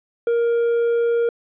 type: tone with hard clipping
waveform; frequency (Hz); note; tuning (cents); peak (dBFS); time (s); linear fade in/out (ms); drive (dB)
sine; 468.6; A#4; +9; -17; 0.27-1.29; 2; 3
effects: resampled to 8000 Hz